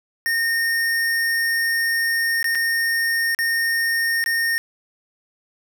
square tone with dropouts, 1837 Hz, A#6, 26 cents flat, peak -19 dBFS, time 0.26-4.58 s, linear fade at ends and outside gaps 0 ms, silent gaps 2.428-2.443 / 2.55-2.554 / 3.348-3.389 / 4.24-4.261 s, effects 10-bit

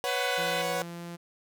sawtooth chord, B suspended second, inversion none, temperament equal, 493.9 / 554.4 / 740 Hz, B4 / C#5 / F#5, 0 / 0 / 0 cents, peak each -29 dBFS, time 0.04-0.82 s, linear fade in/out 0 ms
harmonic tone, 502 Hz, B4, 28 cents sharp, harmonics 3 / 4 / 5 / 6 / 7 / 8, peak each -37 / -38 / -39 / -40 / -40 / -41 dBFS, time 0.06-0.63 s, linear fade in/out 20 ms
sawtooth tone with pitch glide, 170.5 to 171.69 Hz, F3 to F3, -41 to -29 cents, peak -34 dBFS, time 0.37-1.17 s, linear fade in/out 20 ms, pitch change +12 cents, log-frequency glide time 0.76-1.03 s
effects none

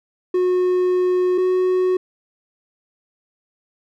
triangle tone pair in turn, 363.9 / 368.3 Hz, F#4 / F#4, -29 / -8 cents, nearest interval unison, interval 21 cents, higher second, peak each -13 dBFS, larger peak neither, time 0.34-1.38 / 1.38-1.97 s, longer first, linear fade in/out 5 ms, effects none

